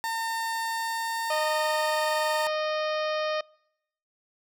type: tone with pitch glide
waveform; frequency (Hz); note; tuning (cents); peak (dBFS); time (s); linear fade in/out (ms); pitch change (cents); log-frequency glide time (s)
30% pulse; 908 to 913.3; A#5 to A#5; -46 to -36; -25; 0.04-2.47; 0; +10; 0.65-1.47
type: harmonic tone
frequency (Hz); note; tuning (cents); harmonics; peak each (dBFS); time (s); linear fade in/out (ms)
616; D#5; -17; 1 / 2 / 3 / 4 / 5 / 6 / 7 / 8 / 9; -27 / -33 / -37 / -39 / -41 / -43 / -44 / -45 / -46; 1.3-3.41; 5
effects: noise-tail reverb RT60 0.8 s tail -26 dB re dry